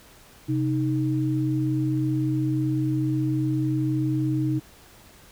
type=tone pair together; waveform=sine; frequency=130.8 / 311.1 Hz; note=C3 / D#4; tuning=0 / 0 cents; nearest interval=octave + minor third; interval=1500 cents; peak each=-24 dBFS; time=0.48-4.6 s; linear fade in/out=20 ms; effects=pink hiss -51 dBFS RMS until 5.31 s